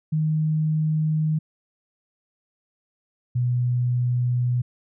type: tone pair in turn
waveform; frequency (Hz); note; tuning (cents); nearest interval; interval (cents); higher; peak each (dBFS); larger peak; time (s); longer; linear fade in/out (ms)
sine; 155.56 / 123.24; D#3 / B2; 0 / -3; major third; 403; first; -19; neither; 0.12-1.39 / 3.35-4.62; neither; 10
effects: none